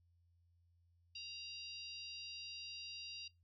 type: harmonic tone with a mistuned harmonic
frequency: 950 Hz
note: A#5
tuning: 33 cents sharp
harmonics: 3 / 4 / 5 / 6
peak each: -49 / -56 / -50 / -60 dBFS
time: 1.15-3.28 s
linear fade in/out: 5 ms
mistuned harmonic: 3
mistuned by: -42 cents
effects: noise-tail reverb RT60 0.2 s tail -23 dB re dry + added 86 Hz sine -70 dBFS peak until 3.43 s